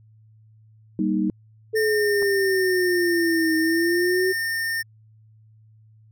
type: chord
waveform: sine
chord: Eb major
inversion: first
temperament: just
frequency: 194.45 / 233.3 / 311.1 Hz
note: G3 / Bb3 / Eb4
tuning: -14 / +2 / 0 cents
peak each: -23 / -26 / -23 dBFS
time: 0.99-1.3 s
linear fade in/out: 2 ms
type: exponential two-way sweep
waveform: sine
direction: down then up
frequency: 440 to 318.2 to 379.7 Hz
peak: -19 dBFS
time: 1.73-4.33 s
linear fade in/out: 20 ms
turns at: 3.56 s
type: tone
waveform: square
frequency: 1816 Hz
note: A#6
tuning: 46 cents flat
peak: -24 dBFS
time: 1.75-4.83 s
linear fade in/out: 20 ms
type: clicks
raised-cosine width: 1 ms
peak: -25 / -23 dBFS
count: 2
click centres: 2.22 / 2.228 s
effects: added 109 Hz sine -50 dBFS peak until 6.11 s